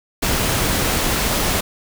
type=noise; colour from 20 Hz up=pink; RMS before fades=-19 dBFS; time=0.22-1.61 s; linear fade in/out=10 ms; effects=none